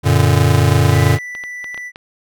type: chord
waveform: square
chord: Gb augmented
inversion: none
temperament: just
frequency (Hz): 92.5 / 115.62 / 144.53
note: Gb2 / Bb2 / D3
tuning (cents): 0 / -14 / -27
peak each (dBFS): -15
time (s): 0.03-1.19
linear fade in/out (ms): 50
type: tone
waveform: triangle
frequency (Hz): 1975.5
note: B6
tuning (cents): 0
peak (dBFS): -24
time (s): 0.9-1.92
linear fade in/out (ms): 50
type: clicks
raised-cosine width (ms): 0.3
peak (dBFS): -17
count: 7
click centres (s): 1.186 / 1.351 / 1.438 / 1.643 / 1.745 / 1.777 / 1.959
effects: none